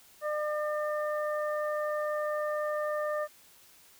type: harmonic tone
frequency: 602 Hz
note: D5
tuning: 43 cents sharp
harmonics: 1 / 2 / 3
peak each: -30 / -36 / -40 dBFS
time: 0.21-3.28 s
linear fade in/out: 50 ms
effects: white hiss -58 dBFS RMS until 3.99 s